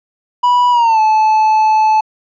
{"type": "tone with pitch glide", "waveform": "triangle", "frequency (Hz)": [980, 868.1], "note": ["B5", "A5"], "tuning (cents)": [-14, -24], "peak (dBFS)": -6, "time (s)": [0.43, 2.01], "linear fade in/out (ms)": 10, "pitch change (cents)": -210, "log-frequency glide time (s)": [0.71, 1], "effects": ["resampled to 16000 Hz"]}